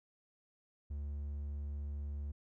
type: tone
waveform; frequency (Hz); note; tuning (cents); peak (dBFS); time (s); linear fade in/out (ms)
triangle; 72.2; D2; -29; -36; 0.9-2.32; 10
effects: none